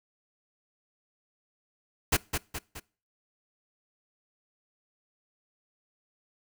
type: noise with echo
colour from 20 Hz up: pink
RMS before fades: -23 dBFS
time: 2.12-2.17 s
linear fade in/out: 10 ms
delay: 210 ms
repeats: 3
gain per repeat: -6 dB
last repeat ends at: 2.8 s
effects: noise-tail reverb RT60 0.4 s tail -24 dB re dry